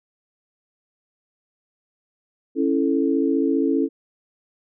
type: chord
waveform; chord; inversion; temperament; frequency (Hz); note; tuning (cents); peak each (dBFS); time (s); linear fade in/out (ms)
sine; A major; first; just; 275 / 330 / 440; C#4 / E4 / A4; -14 / +2 / 0; -20 / -22 / -24; 2.55-3.89; 50
effects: none